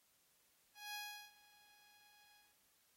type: tone with ADSR envelope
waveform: 10% pulse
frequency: 830.6 Hz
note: G#5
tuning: in tune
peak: -36 dBFS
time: 0.74-2.58 s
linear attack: 200 ms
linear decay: 370 ms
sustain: -24 dB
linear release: 230 ms
effects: white hiss -75 dBFS RMS until 2.96 s + AAC 48 kbps